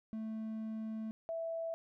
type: tone pair in turn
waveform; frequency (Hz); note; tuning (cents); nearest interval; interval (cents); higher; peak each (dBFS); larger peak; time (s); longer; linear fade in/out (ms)
triangle / sine; 220 / 659.3; A3 / E5; 0 / 0; octave + perfect fifth; 1900; second; -36 / -36; neither; 0.13-1.11 / 1.29-1.74; first; 0
effects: none